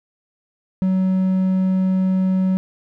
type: tone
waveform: triangle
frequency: 187.6 Hz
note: F#3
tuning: 24 cents sharp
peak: -13 dBFS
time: 0.82-2.57 s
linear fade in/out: 0 ms
effects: none